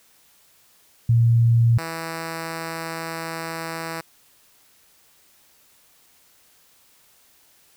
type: tone pair in turn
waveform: sine / 5% pulse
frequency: 116.54 / 163.86 Hz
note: A#2 / E3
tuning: 0 / -10 cents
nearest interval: tritone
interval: 590 cents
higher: second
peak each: -13 / -17 dBFS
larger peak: first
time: 1.09-1.78 / 1.78-4.01 s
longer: second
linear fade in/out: 5 ms
effects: white hiss -57 dBFS RMS until 7.76 s